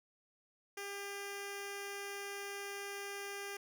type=tone with notch filter; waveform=10% pulse; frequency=400.4 Hz; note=G4; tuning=37 cents sharp; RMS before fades=-44 dBFS; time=0.77-3.57 s; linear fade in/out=5 ms; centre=1000 Hz; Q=1.5; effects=none